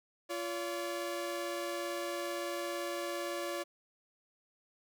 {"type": "tone pair together", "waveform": "sawtooth", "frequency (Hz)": [346.1, 570.9], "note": ["F4", "D5"], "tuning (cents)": [-16, -49], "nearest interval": "major sixth", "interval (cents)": 867, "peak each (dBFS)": [-35, -34], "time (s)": [0.29, 3.64], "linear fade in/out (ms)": 20, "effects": []}